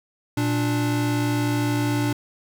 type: tone pair together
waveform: square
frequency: 117.84 / 293.7 Hz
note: A#2 / D4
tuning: +19 / 0 cents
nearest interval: octave + major third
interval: 1581 cents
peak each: -24 dBFS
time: 0.37-2.13 s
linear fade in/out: 5 ms
effects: none